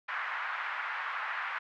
white band-pass noise, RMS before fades -36 dBFS, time 0.08-1.59 s, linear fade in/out 10 ms, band 960 to 1900 Hz, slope 24 dB/octave, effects none

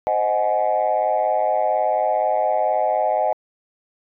sine chord, Ab dominant seventh, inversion first, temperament equal with one note detuned, 523.3 / 622.3 / 740 / 844.2 Hz, C5 / Eb5 / Gb5 / Ab5, 0 / 0 / 0 / +28 cents, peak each -25 / -20 / -21 / -22 dBFS, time 0.07-3.33 s, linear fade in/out 0 ms, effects tanh soft clip ceiling -10 dBFS

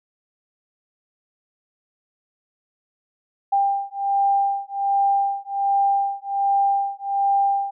sine beating tone pair, 794 / 795.3 Hz, G5 / G5, +22 / +25 cents, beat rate 1.3 Hz, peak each -21 dBFS, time 3.52-7.71 s, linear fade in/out 10 ms, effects none

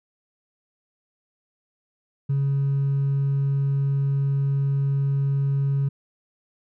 triangle tone with hard clipping, 138.59 Hz, C#3, in tune, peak -19 dBFS, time 2.29-5.89 s, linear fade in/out 10 ms, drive 2 dB, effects none

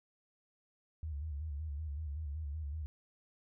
sine tone with vibrato, 75 Hz, D2, 37 cents sharp, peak -37 dBFS, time 1.03-2.86 s, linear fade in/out 0 ms, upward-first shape square, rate 5.3 Hz, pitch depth 89 cents each way, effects none

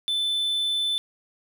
triangle tone, 3520 Hz, A7, in tune, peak -21 dBFS, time 0.08-0.98 s, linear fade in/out 0 ms, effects none

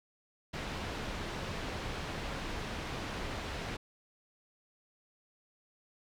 pink low-pass noise, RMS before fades -39 dBFS, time 0.53-3.77 s, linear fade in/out 10 ms, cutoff 4000 Hz, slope 12 dB/octave, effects none

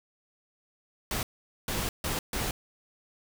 pink noise bursts at uneven times, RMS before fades -31 dBFS, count 4, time 1.11-1.23 / 1.68-1.89 / 2.04-2.19 / 2.33-2.51 s, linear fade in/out 2 ms, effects none

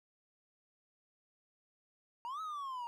triangle exponential two-way sweep, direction up then down, 920 to 1303 to 933 Hz, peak -37 dBFS, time 2.25-2.87 s, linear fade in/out 0 ms, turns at 2.41 s, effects none

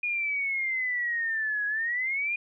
sine exponential two-way sweep, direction down then up, 2451 to 1661.2 to 2451 Hz, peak -26 dBFS, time 0.03-2.36 s, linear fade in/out 5 ms, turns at 1.66 s, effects none

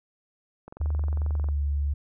click train, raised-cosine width 1 ms, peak -28 dBFS, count 19, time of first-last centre 0.68-1.487 s, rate 22.3 Hz
sine tone with pitch glide, 74.7 to 71.74 Hz, D2 to D2, +30 to -40 cents, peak -23 dBFS, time 0.8-1.94 s, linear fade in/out 10 ms, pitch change -70 cents, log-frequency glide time 1.33-1.61 s
effects none

